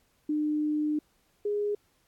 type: tone pair in turn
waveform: sine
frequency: 301.7 / 413.3 Hz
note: D4 / G#4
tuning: +47 / -8 cents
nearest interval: perfect fourth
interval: 545 cents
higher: second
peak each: -25 / -26 dBFS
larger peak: first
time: 0.29-0.99 / 1.45-1.75 s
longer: first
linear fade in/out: 5 ms
effects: pink hiss -69 dBFS RMS until 2.07 s + AAC 64 kbps